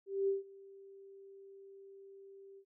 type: tone with ADSR envelope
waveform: sine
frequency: 392 Hz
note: G4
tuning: in tune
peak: -28 dBFS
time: 0.06-2.65 s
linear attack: 220 ms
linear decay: 150 ms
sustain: -24 dB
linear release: 71 ms
effects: none